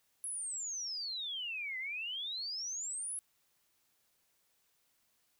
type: exponential two-way sweep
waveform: sine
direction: down then up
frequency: 10970 to 2000 to 10970 Hz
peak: -37 dBFS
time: 0.24-3.19 s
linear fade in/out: 0 ms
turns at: 1.78 s
effects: white hiss -75 dBFS RMS until 5.39 s